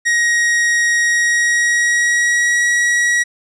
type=tone with pitch glide; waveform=45% pulse; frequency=1887 to 1915.6 Hz; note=A#6 to A#6; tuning=+21 to +47 cents; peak=-12 dBFS; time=0.05-3.24 s; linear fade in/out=20 ms; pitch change=+26 cents; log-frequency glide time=1-2.64 s; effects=resampled to 22050 Hz